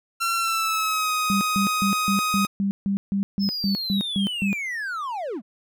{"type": "tone with pitch glide", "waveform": "sawtooth", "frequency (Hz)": [1359, 1253.4], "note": ["F6", "D#6"], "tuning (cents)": [-48, 12], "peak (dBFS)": -18, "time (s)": [0.2, 2.47], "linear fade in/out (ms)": 20, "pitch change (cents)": -140, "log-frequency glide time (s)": [0.36, 1.12]}
{"type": "tone bursts", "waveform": "sine", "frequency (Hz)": 197.9, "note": "G3", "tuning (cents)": 17, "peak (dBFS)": -20, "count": 13, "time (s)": [1.3, 4.53], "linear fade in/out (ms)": 0, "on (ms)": 110, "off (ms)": 150}
{"type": "linear sweep", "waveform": "triangle", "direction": "down", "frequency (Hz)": [5300, 177.6], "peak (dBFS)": -25, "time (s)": [3.39, 5.42], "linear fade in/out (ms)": 50}
{"effects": []}